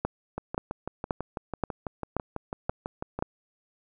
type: two click trains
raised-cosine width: 1 ms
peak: -18 / -12 dBFS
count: 18 / 7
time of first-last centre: 0.38-3.19 / 0.05-3.225 s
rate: 6.05 / 1.89 Hz
effects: none